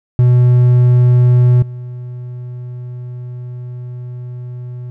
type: tone with level steps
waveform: triangle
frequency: 123.47 Hz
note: B2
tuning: in tune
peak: -4 / -22 dBFS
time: 0.19-4.9 s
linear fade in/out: 0 ms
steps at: 1.62 s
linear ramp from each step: 5 ms
effects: none